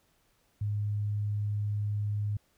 sine tone, 103.83 Hz, G#2, in tune, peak -28 dBFS, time 0.61-2.37 s, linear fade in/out 5 ms, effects pink hiss -70 dBFS RMS until 2.57 s

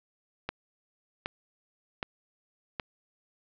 click train, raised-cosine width 0.3 ms, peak -15 dBFS, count 4, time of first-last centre 0.49-2.798 s, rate 1.3 Hz, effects low-pass 4000 Hz 12 dB/octave

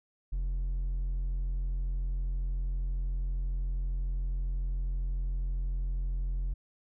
sine tone with hard clipping, 43.65 Hz, F1, in tune, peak -30 dBFS, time 0.32-6.54 s, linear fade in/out 10 ms, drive 3 dB, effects none

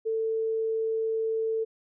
sine tone, 445.5 Hz, A4, 22 cents sharp, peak -25 dBFS, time 0.05-1.65 s, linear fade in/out 20 ms, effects none

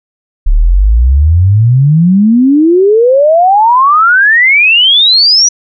sine exponential sweep, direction up, 34.02 to 5920 Hz, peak -3 dBFS, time 0.46-5.49 s, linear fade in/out 10 ms, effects none

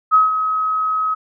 sine tone with ADSR envelope, 1274 Hz, D#6, 41 cents sharp, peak -7 dBFS, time 0.11-1.15 s, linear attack 33 ms, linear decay 160 ms, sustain -9 dB, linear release 17 ms, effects none

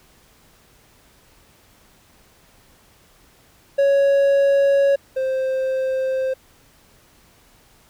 triangle tone pair in turn, 556 / 524.8 Hz, C#5 / C5, +5 / +5 cents, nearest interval minor second, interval 100 cents, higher first, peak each -11 / -17 dBFS, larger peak first, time 3.78-4.96 / 5.16-6.34 s, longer neither, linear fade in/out 10 ms, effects pink hiss -54 dBFS RMS until 7.89 s

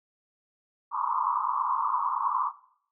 pink band-pass noise, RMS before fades -28 dBFS, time 0.91-2.52 s, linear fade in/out 50 ms, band 920 to 1200 Hz, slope 96 dB/octave, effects noise-tail reverb RT60 0.6 s tail -17 dB re dry

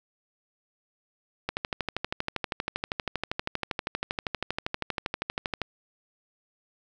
click train, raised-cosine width 0.3 ms, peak -12 dBFS, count 53, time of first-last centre 1.49-5.617 s, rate 12.6 Hz, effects none

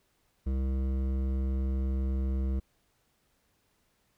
triangle tone with hard clipping, 66 Hz, C2, 16 cents sharp, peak -29 dBFS, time 0.46-2.6 s, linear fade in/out 10 ms, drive 16 dB, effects pink hiss -72 dBFS RMS until 4.17 s

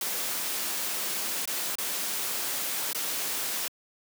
white noise with dropouts, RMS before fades -31 dBFS, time 0.01-3.68 s, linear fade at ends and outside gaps 2 ms, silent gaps 1.455-1.475 / 1.754-1.784 / 2.931-2.947 s, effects high-pass 200 Hz 12 dB/octave

